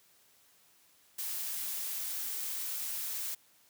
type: noise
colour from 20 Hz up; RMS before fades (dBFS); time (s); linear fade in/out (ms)
blue; -37; 1.18-3.35; 10
effects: white hiss -65 dBFS RMS until 3.69 s + high-pass 60 Hz 12 dB/octave